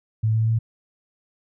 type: tone with pitch steps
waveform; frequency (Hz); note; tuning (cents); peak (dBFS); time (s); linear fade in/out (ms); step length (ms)
sine; 110 / 111.41 / 112.83; A2 / A2 / A2; 0 / +22 / +44; -17; 0.23-0.59; 10; 120
effects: none